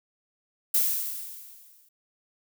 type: noise with exponential decay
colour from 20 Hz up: violet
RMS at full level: -21 dBFS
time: 0.74-1.89 s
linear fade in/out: 5 ms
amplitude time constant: 250 ms
effects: none